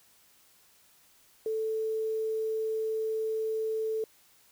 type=tone with quantisation; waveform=sine; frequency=440 Hz; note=A4; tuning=in tune; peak=-28 dBFS; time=1.46-4.04 s; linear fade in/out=2 ms; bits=9; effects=white hiss -62 dBFS RMS until 4.51 s